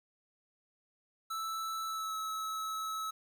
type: tone with pitch glide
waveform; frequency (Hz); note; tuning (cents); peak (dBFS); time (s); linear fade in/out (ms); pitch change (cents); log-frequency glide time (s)
square; 1317 to 1296.6; E6 to E6; -2 to -29; -36; 1.3-3.11; 10; -27; 1.87-2.13
effects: 11-bit